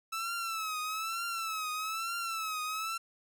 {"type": "tone with vibrato", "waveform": "sawtooth", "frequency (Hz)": 1312, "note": "E6", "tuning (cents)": -9, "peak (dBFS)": -30, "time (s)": [0.12, 2.98], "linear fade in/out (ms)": 10, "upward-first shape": "triangle", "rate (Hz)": 1.1, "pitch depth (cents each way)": 100, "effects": []}